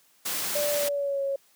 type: noise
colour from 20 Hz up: white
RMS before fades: -30 dBFS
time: 0.25-0.89 s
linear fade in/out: 10 ms
type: tone with pitch glide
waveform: sine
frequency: 587.3 to 551.1 Hz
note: D5 to C#5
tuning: 0 to -10 cents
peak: -25 dBFS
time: 0.55-1.36 s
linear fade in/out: 5 ms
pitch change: -110 cents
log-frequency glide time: 0.69-1.23 s
effects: white hiss -62 dBFS RMS until 1.55 s + high-pass 150 Hz 12 dB/octave